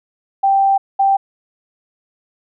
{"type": "tone bursts at uneven times", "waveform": "sine", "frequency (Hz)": 784, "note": "G5", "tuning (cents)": 0, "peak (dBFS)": -10, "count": 2, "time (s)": [[0.43, 0.78], [0.99, 1.17]], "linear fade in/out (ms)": 10, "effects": []}